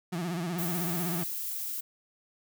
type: tone with vibrato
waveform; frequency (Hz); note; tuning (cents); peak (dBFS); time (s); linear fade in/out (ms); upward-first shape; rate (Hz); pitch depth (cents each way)
35% pulse; 172.3; F3; -23; -29; 0.12-1.24; 10; sine; 16; 110
type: noise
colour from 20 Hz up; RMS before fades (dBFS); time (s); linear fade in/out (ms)
violet; -35; 0.58-1.81; 10
effects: none